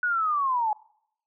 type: linear sweep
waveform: sine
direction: down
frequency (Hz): 1480 to 830.6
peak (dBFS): -22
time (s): 0.03-0.73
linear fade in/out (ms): 2
effects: noise-tail reverb RT60 0.7 s tail -24 dB re dry